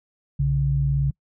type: tone pair together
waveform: sine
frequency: 61.49 / 139.4 Hz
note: B1 / C#3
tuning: -7 / +10 cents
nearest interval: octave + major second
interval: 1417 cents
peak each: -25 / -19 dBFS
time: 0.39-1.11 s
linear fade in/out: 10 ms
effects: noise-tail reverb RT60 0.1 s tail -26 dB re dry